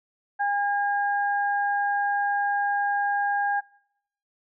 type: tone pair together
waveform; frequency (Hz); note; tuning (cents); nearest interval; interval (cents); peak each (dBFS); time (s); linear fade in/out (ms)
sine; 811 / 1623; G#5 / G#6; -41 / -40; octave; 1201; -23 / -27; 0.39-3.61; 20
effects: noise-tail reverb RT60 0.8 s tail -26 dB re dry